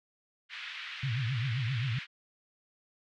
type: band-pass noise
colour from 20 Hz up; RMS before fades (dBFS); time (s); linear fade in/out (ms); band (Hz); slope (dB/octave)
pink; -42; 0.49-2.07; 50; 1700 to 3400; 24
type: tone with vibrato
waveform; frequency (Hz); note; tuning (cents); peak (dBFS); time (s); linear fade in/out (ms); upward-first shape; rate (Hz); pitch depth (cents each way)
sine; 123.47; B2; 0; -29; 1.03-1.99; 5; triangle; 7.6; 250
effects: none